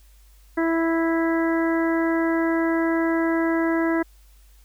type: harmonic tone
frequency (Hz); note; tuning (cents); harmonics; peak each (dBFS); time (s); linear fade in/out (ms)
329.3; E4; -2; 1 / 2 / 3 / 4 / 5 / 6; -20 / -28 / -31 / -34 / -31 / -33; 0.57-4.03; 10
effects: added 50 Hz sine -49 dBFS peak until 4.64 s + white hiss -60 dBFS RMS until 4.64 s